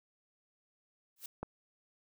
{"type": "noise with exponential growth", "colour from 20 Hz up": "blue", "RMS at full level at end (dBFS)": -39, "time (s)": [1.16, 1.26], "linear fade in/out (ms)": 5, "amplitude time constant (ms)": 21}
{"type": "click", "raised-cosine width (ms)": 1, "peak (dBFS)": -24, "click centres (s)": 1.43}
{"effects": []}